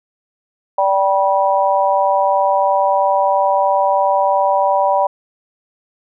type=harmonic tone; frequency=194.5 Hz; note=G3; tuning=13 cents flat; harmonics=3 / 4 / 5; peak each=-16 / -16 / -16 dBFS; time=0.78-5.07 s; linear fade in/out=5 ms; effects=none